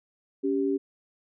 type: tone pair together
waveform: sine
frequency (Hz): 279.8 / 392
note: C#4 / G4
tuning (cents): +16 / 0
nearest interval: tritone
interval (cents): 584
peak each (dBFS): -26 / -26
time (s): 0.43-0.78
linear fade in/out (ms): 20
effects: none